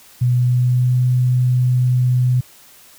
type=tone with pitch glide; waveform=sine; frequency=123.4 to 125.48 Hz; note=B2 to B2; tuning=-1 to +28 cents; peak=-12 dBFS; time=0.21-2.41 s; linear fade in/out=10 ms; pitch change=+29 cents; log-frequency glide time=0.34-0.98 s; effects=white hiss -46 dBFS RMS until 2.98 s